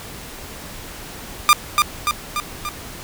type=tone with echo; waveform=sawtooth; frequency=1200 Hz; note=D6; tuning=37 cents sharp; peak=-4 dBFS; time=1.49-1.53 s; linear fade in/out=0 ms; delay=290 ms; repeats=4; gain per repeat=-4 dB; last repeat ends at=2.69 s; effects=pink hiss -35 dBFS RMS until 3.03 s